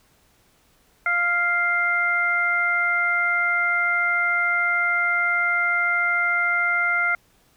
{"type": "harmonic tone", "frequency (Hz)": 698.5, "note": "F5", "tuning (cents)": 0, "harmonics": [1, 2, 3], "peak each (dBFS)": [-30, -21, -22], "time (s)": [1.06, 7.15], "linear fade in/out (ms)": 2, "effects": ["pink hiss -60 dBFS RMS until 7.56 s"]}